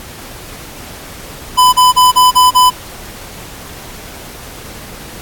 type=tone bursts; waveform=square; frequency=1003 Hz; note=B5; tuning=26 cents sharp; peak=-5 dBFS; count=6; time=1.57-2.705 s; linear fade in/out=20 ms; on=160 ms; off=35 ms; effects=pink hiss -31 dBFS RMS until 5.21 s + AAC 64 kbps